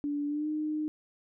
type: tone with pitch glide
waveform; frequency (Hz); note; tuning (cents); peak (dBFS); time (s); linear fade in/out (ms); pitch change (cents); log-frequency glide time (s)
sine; 290 to 305.8; D4 to D#4; -22 to -30; -29; 0.04-0.88; 0; +92; 0.27-0.48
effects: none